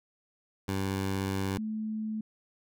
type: tone pair in turn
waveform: 15% pulse / sine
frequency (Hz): 96.7 / 217.1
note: G2 / A3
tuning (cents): -23 / -23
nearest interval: octave + major second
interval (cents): 1400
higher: second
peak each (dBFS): -23 / -31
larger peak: first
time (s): 0.68-1.58 / 1.58-2.21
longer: first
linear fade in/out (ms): 5
effects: none